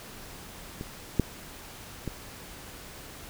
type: clicks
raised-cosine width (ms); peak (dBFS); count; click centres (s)
3; -22 / -8 / -19; 3; 0.811 / 1.197 / 2.077
effects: pink hiss -45 dBFS RMS until 3.29 s